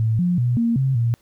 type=tone with pitch steps; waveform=sine; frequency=111.6 / 177.3 / 121.9 / 232.3 / 133.4 / 117.1 Hz; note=A2 / F3 / B2 / A#3 / C3 / A#2; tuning=+25 / +26 / -22 / -6 / +34 / +8 cents; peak=-16 dBFS; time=0-1.14 s; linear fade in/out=0 ms; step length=190 ms; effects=pink hiss -60 dBFS RMS until 1.21 s